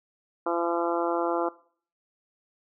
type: harmonic tone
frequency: 170.4 Hz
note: F3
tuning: 42 cents flat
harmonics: 2 / 3 / 4 / 5 / 6 / 7 / 8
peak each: -29 / -31 / -32 / -33 / -34 / -34 / -35 dBFS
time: 0.46-1.49 s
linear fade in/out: 5 ms
effects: noise-tail reverb RT60 0.5 s tail -20 dB re dry